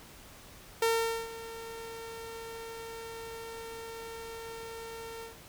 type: tone with ADSR envelope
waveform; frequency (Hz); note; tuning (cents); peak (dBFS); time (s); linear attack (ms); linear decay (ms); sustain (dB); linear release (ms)
sawtooth; 455.6; A#4; -40; -20; 0.82-5.37; 4; 450; -17; 140
effects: pink hiss -52 dBFS RMS until 5.48 s